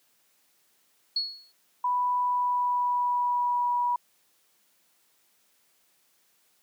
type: tone with exponential decay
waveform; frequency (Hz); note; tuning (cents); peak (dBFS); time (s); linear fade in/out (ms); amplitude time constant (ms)
sine; 4353; C#8; -32; -22; 1.16-1.52; 5; 78
type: tone with pitch glide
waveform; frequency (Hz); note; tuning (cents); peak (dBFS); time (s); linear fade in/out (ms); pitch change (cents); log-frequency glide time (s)
sine; 987.8 to 972; B5 to B5; 0 to -28; -23; 1.84-3.96; 5; -28; 2.18-3.69
effects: white hiss -67 dBFS RMS until 6.62 s + high-pass 150 Hz 12 dB/octave